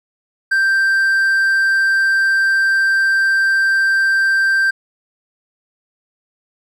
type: tone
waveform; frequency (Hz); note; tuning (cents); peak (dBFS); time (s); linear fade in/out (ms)
triangle; 1571; G6; +3; -10; 0.51-4.71; 10
effects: none